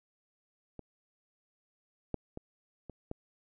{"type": "clicks", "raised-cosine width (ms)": 2, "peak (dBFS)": [-30, -19, -27, -30, -24], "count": 5, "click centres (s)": [0.793, 2.143, 2.374, 2.897, 3.114], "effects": []}